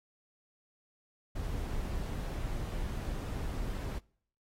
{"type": "noise", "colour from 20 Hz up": "brown", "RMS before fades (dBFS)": -36, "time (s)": [1.35, 3.99], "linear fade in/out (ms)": 10, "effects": ["noise-tail reverb RT60 0.6 s tail -25 dB re dry", "AAC 48 kbps"]}